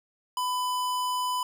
square tone, 1000 Hz, B5, 21 cents sharp, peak -27 dBFS, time 0.37-1.43 s, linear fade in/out 2 ms, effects none

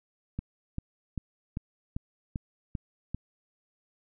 click train, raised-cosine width 5 ms, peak -20 dBFS, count 8, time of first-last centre 0.39-3.146 s, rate 2.54 Hz, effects none

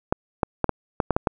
clicks, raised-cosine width 1 ms, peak -5 dBFS, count 8, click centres 0.125 / 0.432 / 0.643 / 0.693 / 1.002 / 1.107 / 1.165 / 1.272 s, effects none

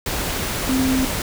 sine tone in noise, 261.6 Hz, C4, in tune, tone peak -17 dBFS, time 0.69-1.05 s, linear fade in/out 2 ms, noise pink, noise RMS -24 dBFS, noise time 0.06-1.22 s, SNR +4 dB, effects none

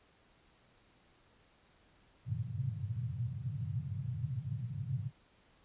white band-pass noise, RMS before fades -38 dBFS, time 2.25-5.12 s, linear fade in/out 50 ms, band 100 to 140 Hz, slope 48 dB/octave, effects pink hiss -67 dBFS RMS until 5.64 s + resampled to 8000 Hz

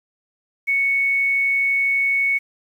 sine tone, 2217 Hz, C#7, in tune, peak -16 dBFS, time 0.67-2.39 s, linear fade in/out 20 ms, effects 8-bit

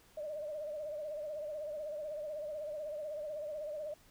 sine tone with vibrato, 603 Hz, D5, 46 cents sharp, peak -38 dBFS, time 0.17-3.94 s, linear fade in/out 5 ms, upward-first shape sine, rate 16 Hz, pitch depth 69 cents each way, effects pink hiss -64 dBFS RMS until 4.1 s

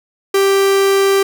45% pulse tone, 392 Hz, G4, in tune, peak -10 dBFS, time 0.34-1.23 s, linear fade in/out 5 ms, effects none

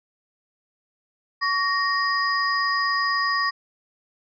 sine tone cluster, 1123 / 1861 / 4938 Hz, C#6 / A#6 / D#8, +22 / -3 / -14 cents, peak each -23 / -24 / -28 dBFS, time 1.41-3.51 s, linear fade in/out 20 ms, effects none

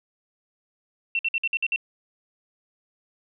sine tone bursts, 2708 Hz, E7, 46 cents sharp, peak -21 dBFS, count 7, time 1.15-1.761 s, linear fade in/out 2 ms, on 41 ms, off 54 ms, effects none

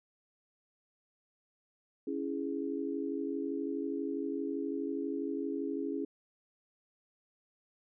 sine chord, C# minor, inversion none, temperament equal, 277.2 / 329.6 / 415.3 Hz, C#4 / E4 / G#4, 0 / 0 / 0 cents, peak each -36 / -38 / -38 dBFS, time 2.07-6.05 s, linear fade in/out 5 ms, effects none

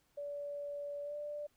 sine tone with pitch glide, 576 to 589.1 Hz, D5 to D5, -34 to +5 cents, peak -39 dBFS, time 0.17-1.47 s, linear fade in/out 10 ms, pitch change +39 cents, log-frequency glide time 1.03-1.15 s, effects pink hiss -74 dBFS RMS until 1.56 s

